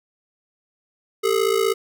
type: ring-modulated tone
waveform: square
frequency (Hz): 422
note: G#4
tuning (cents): +28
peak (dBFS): -15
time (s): 1.23-1.74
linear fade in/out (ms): 20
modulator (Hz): 28
effects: none